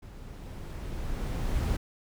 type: noise with level ramp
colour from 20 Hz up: brown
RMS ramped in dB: -45 to -27 dBFS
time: 0.02-1.77 s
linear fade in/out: 10 ms
effects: none